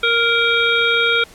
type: harmonic tone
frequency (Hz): 466.2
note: A#4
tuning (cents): 0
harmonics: 1 / 3 / 5 / 7 / 8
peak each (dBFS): -21 / -17 / -19 / -21 / -23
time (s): 0.03-1.24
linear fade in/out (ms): 5
effects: pink hiss -44 dBFS RMS until 1.34 s + low-pass 12000 Hz 12 dB/octave